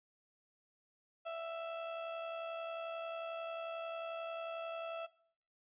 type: tone with amplitude modulation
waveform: 35% pulse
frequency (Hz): 662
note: E5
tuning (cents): +7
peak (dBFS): -36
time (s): 1.25-5.07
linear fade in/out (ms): 20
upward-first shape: sine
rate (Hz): 71.2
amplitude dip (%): 35
effects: noise-tail reverb RT60 0.6 s tail -21 dB re dry + resampled to 8000 Hz